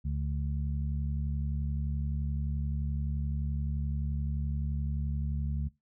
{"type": "harmonic tone", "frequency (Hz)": 71.6, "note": "D2", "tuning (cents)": -43, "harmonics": [1, 2, 3], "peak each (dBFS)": [-31, -34, -41], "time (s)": [0.04, 5.69], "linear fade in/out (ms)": 20, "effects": ["noise-tail reverb RT60 0.2 s tail -20 dB re dry"]}